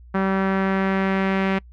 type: tone with low-pass filter sweep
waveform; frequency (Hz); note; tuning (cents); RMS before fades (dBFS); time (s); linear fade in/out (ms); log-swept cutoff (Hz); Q
sawtooth; 192.4; G3; -32; -21; 0.14-1.59; 10; 1500 to 2300; 1.9
effects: noise-tail reverb RT60 0.1 s tail -26 dB re dry + added 60 Hz sine -42 dBFS peak until 1.72 s